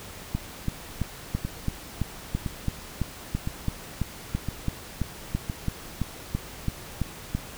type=two click trains; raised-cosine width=5 ms; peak=-16 / -13 dBFS; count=5 / 22; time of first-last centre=1.45-5.499 / 0.35-7.35 s; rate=0.988 / 3 Hz; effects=pink hiss -42 dBFS RMS until 7.57 s